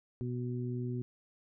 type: harmonic tone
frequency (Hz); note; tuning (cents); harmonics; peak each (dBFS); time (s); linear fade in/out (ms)
123.1; B2; -5; 1 / 2 / 3; -35 / -39 / -42; 0.21-1.02; 0
effects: none